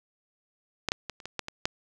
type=clicks; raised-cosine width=0.2 ms; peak=-9 / -8 / -18 / -29 / -19 / -13 / -18 / -8 dBFS; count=8; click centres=0.887 / 0.919 / 1.097 / 1.202 / 1.256 / 1.393 / 1.484 / 1.655 s; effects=none